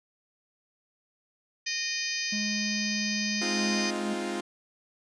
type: harmonic tone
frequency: 615 Hz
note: D#5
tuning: 20 cents flat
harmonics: 3 / 4 / 5 / 6 / 7 / 8 / 9 / 10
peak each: -36 / -35 / -41 / -44 / -40 / -34 / -43 / -36 dBFS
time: 1.66-3.91 s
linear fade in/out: 10 ms
type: tone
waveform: triangle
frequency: 209.6 Hz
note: G#3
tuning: 16 cents sharp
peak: -29 dBFS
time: 2.32-4.14 s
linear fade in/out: 10 ms
type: chord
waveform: sawtooth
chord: F minor seventh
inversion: first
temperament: equal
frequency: 207.7 / 261.6 / 311.1 / 349.2 Hz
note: Ab3 / C4 / Eb4 / F4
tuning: 0 / 0 / 0 / 0 cents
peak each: -32 / -34 / -35 / -29 dBFS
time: 3.41-4.41 s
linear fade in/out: 10 ms
effects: resampled to 22050 Hz